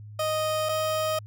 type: tone pair in turn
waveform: 30% pulse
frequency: 622.3 / 625.9 Hz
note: D#5 / D#5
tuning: 0 / +10 cents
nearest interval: unison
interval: 10 cents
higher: second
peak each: -22 dBFS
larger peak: neither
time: 0.19-0.69 / 0.69-1.19 s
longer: neither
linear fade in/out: 5 ms
effects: added 105 Hz sine -40 dBFS peak until 1.26 s